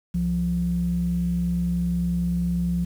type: tone pair together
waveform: sine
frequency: 65.41 / 174.5 Hz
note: C2 / F3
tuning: 0 / -1 cents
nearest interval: octave + perfect fourth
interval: 1699 cents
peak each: -28 / -21 dBFS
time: 0.14-2.85 s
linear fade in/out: 10 ms
effects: tanh soft clip ceiling -14 dBFS + 8-bit